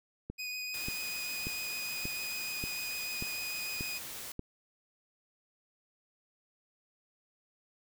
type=click train; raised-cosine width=3 ms; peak=-25 dBFS; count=8; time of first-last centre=0.3-4.394 s; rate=1.71 Hz
type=tone with vibrato; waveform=25% pulse; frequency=2489 Hz; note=D#7; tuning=in tune; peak=-33 dBFS; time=0.38-3.99 s; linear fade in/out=20 ms; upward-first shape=triangle; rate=6.7 Hz; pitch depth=12 cents each way
type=noise; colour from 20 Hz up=white; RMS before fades=-43 dBFS; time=0.74-4.32 s; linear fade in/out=2 ms
effects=none